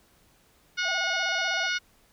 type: harmonic tone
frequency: 726 Hz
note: F#5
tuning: 33 cents flat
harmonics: 2 / 3 / 4 / 5 / 6 / 7 / 8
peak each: -28 / -32 / -34 / -36 / -38 / -39 / -40 dBFS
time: 0.77-1.79 s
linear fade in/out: 20 ms
type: tone with vibrato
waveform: sine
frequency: 716 Hz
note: F5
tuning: 43 cents sharp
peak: -33 dBFS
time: 0.82-1.7 s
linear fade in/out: 50 ms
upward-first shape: square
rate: 16 Hz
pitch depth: 120 cents each way
effects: pink hiss -62 dBFS RMS until 2.12 s